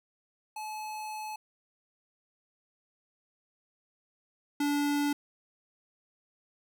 square tone pair in turn, 859 / 289.2 Hz, A5 / D4, -42 / -27 cents, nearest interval octave + perfect fifth, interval 1885 cents, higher first, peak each -37 / -27 dBFS, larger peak second, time 0.56-1.36 / 4.6-5.13 s, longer first, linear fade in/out 5 ms, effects none

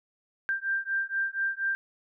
sine beating tone pair, 1579 / 1583.2 Hz, G6 / G6, +12 / +17 cents, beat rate 4.2 Hz, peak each -30 dBFS, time 0.49-1.75 s, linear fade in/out 0 ms, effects none

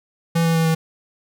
square tone with pitch steps, 166.6 / 164.97 / 163.36 / 161.76 Hz, E3 / E3 / E3 / E3, +19 / +2 / -15 / -32 cents, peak -16 dBFS, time 0.35-0.75 s, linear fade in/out 10 ms, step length 100 ms, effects none

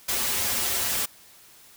white noise with comb filter, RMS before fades -26 dBFS, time 0.08-1.06 s, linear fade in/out 10 ms, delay 6.4 ms, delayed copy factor -0.85, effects white hiss -52 dBFS RMS until 1.76 s

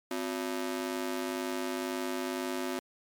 sawtooth ring-modulated tone, 311.1 Hz, D#4, in tune, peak -25 dBFS, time 0.11-2.79 s, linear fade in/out 0 ms, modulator 51 Hz, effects MP3 96 kbps

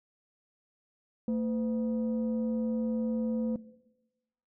sine tone pair together, 225.8 / 507 Hz, A3 / B4, +45 / +45 cents, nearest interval octave + major second, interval 1400 cents, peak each -26 / -35 dBFS, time 1.28-3.56 s, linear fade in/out 2 ms, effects noise-tail reverb RT60 1.0 s tail -18 dB re dry + tanh soft clip ceiling -23 dBFS

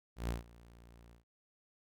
sawtooth tone with ADSR envelope, 58.27 Hz, A#1, in tune, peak -29 dBFS, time 0.16-1.24 s, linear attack 130 ms, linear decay 140 ms, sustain -23 dB, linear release 120 ms, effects none

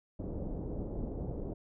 pink low-pass noise, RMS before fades -38 dBFS, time 0.19-1.54 s, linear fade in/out 10 ms, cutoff 570 Hz, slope 24 dB/octave, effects none

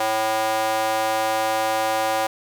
square tone with high-pass filter, 110 Hz, A2, in tune, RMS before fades -22 dBFS, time 0-2.27 s, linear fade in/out 5 ms, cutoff 680 Hz, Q 2.8, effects 8-bit

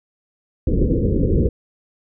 pink low-pass noise, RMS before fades -17 dBFS, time 0.67-1.49 s, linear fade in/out 5 ms, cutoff 520 Hz, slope 96 dB/octave, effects none

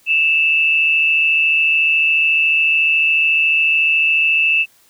sine tone pair together, 2637 / 2791 Hz, E7 / F7, 0 / -2 cents, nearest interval minor second, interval 98 cents, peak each -12 / -21 dBFS, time 0.06-4.66 s, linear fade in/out 50 ms, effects white hiss -53 dBFS RMS until 4.89 s

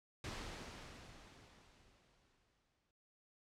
pink noise with exponential decay, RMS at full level -44 dBFS, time 0.24-2.91 s, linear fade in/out 2 ms, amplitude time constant 580 ms, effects noise-tail reverb RT60 0.6 s tail -22 dB re dry + low-pass 6000 Hz 12 dB/octave

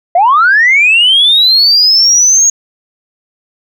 sine linear sweep, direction up, 659.3 to 6645 Hz, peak -3 dBFS, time 0.15-2.5 s, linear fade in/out 5 ms, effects tanh soft clip ceiling 0 dBFS

